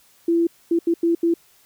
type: tone bursts at uneven times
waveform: sine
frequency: 336.9 Hz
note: E4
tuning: 38 cents sharp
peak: -15 dBFS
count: 5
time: 0.28-0.47 / 0.71-0.79 / 0.87-0.94 / 1.03-1.15 / 1.23-1.34 s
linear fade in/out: 5 ms
effects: white hiss -56 dBFS RMS until 1.65 s